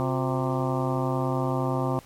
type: harmonic tone with a mistuned harmonic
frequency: 130.81 Hz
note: C3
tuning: in tune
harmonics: 1 / 2 / 3 / 4 / 5 / 6 / 7 / 8 / 9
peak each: -27 / -30 / -32 / -33 / -34 / -35 / -35 / -36 / -37 dBFS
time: 0-1.99 s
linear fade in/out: 0 ms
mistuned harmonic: 3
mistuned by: -140 cents
effects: pink hiss -52 dBFS RMS until 2.05 s + MP3 64 kbps